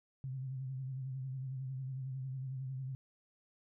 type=tone with vibrato; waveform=sine; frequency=131.7 Hz; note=C3; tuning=12 cents sharp; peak=-38 dBFS; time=0.24-2.95 s; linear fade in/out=0 ms; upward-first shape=sine; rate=11 Hz; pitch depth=52 cents each way; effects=none